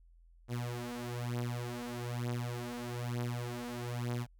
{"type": "beating tone pair", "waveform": "sawtooth", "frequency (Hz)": [120.4, 121.5], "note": ["B2", "B2"], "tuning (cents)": [-44, -28], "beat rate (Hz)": 1.1, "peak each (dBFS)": [-35, -35], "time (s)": [0.48, 4.27], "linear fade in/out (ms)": 50, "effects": ["added 42 Hz sine -58 dBFS peak until 4.39 s"]}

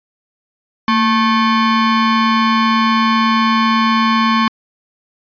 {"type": "ring-modulated tone", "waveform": "40% pulse", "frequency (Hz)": 658, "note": "E5", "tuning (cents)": -3, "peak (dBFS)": -7, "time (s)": [0.88, 4.48], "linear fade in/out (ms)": 2, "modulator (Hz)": 431, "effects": ["resampled to 11025 Hz"]}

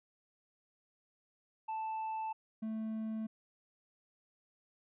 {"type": "tone pair in turn", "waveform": "triangle", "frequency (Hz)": [880, 220], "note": ["A5", "A3"], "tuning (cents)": [0, 0], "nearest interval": "2 octaves", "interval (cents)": 2400, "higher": "first", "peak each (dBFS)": [-34, -34], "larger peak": "neither", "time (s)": [[1.68, 2.33], [2.62, 3.27]], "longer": "neither", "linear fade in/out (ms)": 10, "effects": ["resampled to 8000 Hz"]}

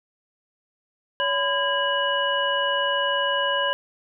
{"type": "tone cluster", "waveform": "sine", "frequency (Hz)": [564, 1007, 1628, 2930], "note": ["C#5", "B5", "G#6", "F#7"], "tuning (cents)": [30, 33, -35, -18], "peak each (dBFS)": -26, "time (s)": [1.2, 3.73], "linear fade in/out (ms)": 0, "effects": []}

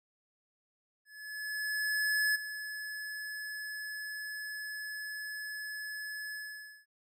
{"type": "tone with ADSR envelope", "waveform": "square", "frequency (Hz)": 1711, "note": "A6", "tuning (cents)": -49, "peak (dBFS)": -27, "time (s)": [1.05, 6.86], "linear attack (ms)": 1300, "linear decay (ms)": 14, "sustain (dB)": -12, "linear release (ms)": 530, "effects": []}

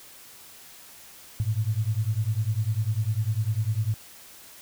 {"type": "beating tone pair", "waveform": "sine", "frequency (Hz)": [103.83, 113.83], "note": ["G#2", "A#2"], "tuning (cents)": [0, -41], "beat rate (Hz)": 10, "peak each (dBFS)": -26, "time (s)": [1.4, 3.94], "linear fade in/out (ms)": 0, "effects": ["white hiss -48 dBFS RMS until 4.61 s"]}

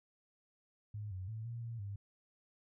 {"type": "tone with pitch steps", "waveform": "sine", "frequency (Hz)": [105, 93, 110.5, 117.3, 115.9, 100.3], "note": ["G#2", "F#2", "A2", "A#2", "A#2", "G2"], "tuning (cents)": [19, 9, 8, 11, -10, 40], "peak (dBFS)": -40, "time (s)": [0.94, 1.96], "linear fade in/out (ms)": 5, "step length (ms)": 170, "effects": []}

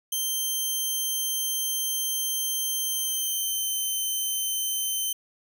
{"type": "tone with pitch glide", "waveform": "5% pulse", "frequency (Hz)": [3136, 3086], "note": ["G7", "G7"], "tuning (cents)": [0, -28], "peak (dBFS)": -18, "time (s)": [0.12, 5.13], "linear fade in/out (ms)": 5, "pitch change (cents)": -28, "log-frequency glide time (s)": [2.81, 3.76], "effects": []}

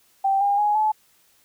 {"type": "tone with pitch steps", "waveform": "sine", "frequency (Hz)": [781, 806.7, 833.2, 860.6], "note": ["G5", "G5", "G#5", "A5"], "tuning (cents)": [-7, 49, 5, -39], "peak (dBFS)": -17, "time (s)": [0.24, 0.92], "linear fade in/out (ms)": 10, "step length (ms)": 170, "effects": ["white hiss -60 dBFS RMS until 1.44 s"]}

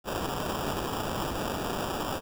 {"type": "noise with sample-and-hold", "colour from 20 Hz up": "white", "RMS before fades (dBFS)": -32, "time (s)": [0.04, 2.21], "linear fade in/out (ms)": 50, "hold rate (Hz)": 2100, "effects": []}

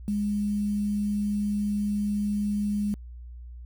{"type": "tone with quantisation", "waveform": "sine", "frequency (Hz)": 206.1, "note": "G#3", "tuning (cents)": -13, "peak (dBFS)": -24, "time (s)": [0.08, 2.94], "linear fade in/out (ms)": 0, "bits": 8, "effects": ["added 60 Hz sine -39 dBFS peak until 3.65 s"]}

